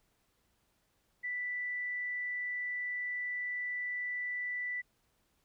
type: tone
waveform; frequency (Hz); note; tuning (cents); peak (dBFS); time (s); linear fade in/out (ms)
sine; 1975.5; B6; 0; -34; 1.23-4.82; 20
effects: pink hiss -75 dBFS RMS until 5.44 s